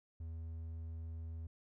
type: tone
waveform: triangle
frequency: 81.5 Hz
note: E2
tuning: 19 cents flat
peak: -40 dBFS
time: 0.2-1.47 s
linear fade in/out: 5 ms
effects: none